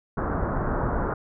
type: low-pass noise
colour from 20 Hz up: pink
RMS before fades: -26 dBFS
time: 0.17-1.14 s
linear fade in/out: 5 ms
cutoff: 1500 Hz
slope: 48 dB/octave
effects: none